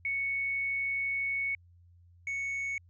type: tone pair in turn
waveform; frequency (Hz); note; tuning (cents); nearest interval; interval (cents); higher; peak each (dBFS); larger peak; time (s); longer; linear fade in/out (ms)
sine / triangle; 2217 / 2217; C#7 / C#7; 0 / 0; unison; 0; neither; -29 / -30; first; 0.05-1.55 / 2.27-2.78; first; 2
effects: added 87 Hz sine -56 dBFS peak until 2.89 s + resampled to 16000 Hz